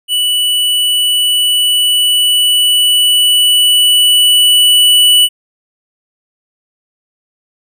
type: tone with level ramp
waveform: square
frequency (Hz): 2960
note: F#7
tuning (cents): 0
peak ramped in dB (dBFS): -11 to -5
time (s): 0.08-5.29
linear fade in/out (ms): 50
effects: none